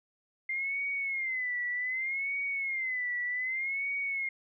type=tone with vibrato; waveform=sine; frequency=2093 Hz; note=C7; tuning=in tune; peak=-30 dBFS; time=0.49-4.29 s; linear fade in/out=5 ms; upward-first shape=sine; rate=0.65 Hz; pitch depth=120 cents each way; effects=none